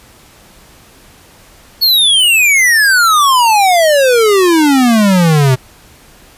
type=exponential sweep; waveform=square; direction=down; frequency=4435 to 125.6 Hz; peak=-7 dBFS; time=1.81-5.56 s; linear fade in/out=20 ms; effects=pink hiss -42 dBFS RMS until 6.37 s + resampled to 32000 Hz